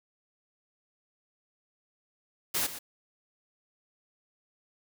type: noise with echo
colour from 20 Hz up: white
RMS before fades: -29 dBFS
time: 2.54-2.67 s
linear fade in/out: 10 ms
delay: 120 ms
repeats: 1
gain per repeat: -12 dB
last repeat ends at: 2.79 s
effects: none